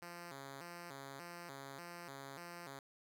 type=tone with vibrato; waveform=5% pulse; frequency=154.3 Hz; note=D#3; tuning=14 cents flat; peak=-37 dBFS; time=0.02-2.79 s; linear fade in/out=2 ms; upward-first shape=square; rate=1.7 Hz; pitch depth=200 cents each way; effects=none